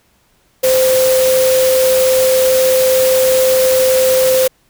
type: tone in noise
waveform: sine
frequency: 518 Hz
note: C5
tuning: 17 cents flat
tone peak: -9 dBFS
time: 0.63-4.48 s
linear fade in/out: 10 ms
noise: white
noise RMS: -19 dBFS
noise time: 0.63-4.48 s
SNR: +7 dB
effects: pink hiss -56 dBFS RMS until 4.69 s